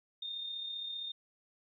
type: tone with amplitude modulation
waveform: sine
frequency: 3649 Hz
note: A#7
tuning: 38 cents flat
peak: -36 dBFS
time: 0.22-1.12 s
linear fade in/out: 5 ms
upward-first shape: sine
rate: 35.3 Hz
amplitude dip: 40%
effects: 13-bit